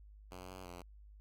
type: tone with pitch steps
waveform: 5% pulse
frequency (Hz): 91.1 / 93.1 / 88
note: F#2 / F#2 / F2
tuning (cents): -26 / +11 / +14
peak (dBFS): -37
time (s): 0.31-0.82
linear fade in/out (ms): 5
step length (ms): 170
effects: added 51 Hz sine -54 dBFS peak until 1.2 s